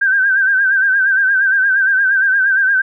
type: tone with vibrato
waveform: sine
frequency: 1568 Hz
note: G6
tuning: in tune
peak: -10 dBFS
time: 0.01-2.82 s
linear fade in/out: 10 ms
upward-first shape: sine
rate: 8.6 Hz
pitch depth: 65 cents each way
effects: none